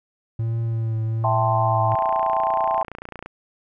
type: tone with vibrato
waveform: triangle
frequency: 113 Hz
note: A2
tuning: 47 cents sharp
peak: -19 dBFS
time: 0.39-1.95 s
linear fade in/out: 5 ms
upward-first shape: triangle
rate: 1.2 Hz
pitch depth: 34 cents each way
type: chord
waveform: sine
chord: A minor seventh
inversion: second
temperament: equal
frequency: 659.3 / 784 / 880 / 1046.5 Hz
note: E5 / G5 / A5 / C6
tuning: 0 / 0 / 0 / 0 cents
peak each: -24 dBFS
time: 1.24-2.83 s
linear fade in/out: 2 ms
type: click train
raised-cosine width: 0.5 ms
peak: -19 dBFS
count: 40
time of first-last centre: 1.92-3.26 s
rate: 29.1 Hz
effects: none